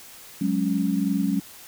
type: chord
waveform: sine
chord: F# suspended second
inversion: none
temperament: equal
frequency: 185 / 207.7 / 277.2 Hz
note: F#3 / G#3 / C#4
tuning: 0 / 0 / 0 cents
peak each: -25 dBFS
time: 0.41-1.4 s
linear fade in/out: 5 ms
effects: white hiss -45 dBFS RMS until 1.67 s